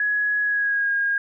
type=tone with pitch glide; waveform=sine; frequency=1678 to 1627.4 Hz; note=G#6 to G#6; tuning=+17 to -36 cents; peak=-19 dBFS; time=0-1.18 s; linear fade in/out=2 ms; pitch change=-53 cents; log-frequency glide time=0.42-0.92 s; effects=none